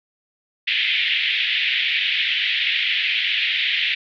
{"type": "band-pass noise", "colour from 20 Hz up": "white", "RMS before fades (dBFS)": -21, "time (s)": [0.67, 3.95], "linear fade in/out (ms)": 10, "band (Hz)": [1900, 3500], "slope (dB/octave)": 48, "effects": []}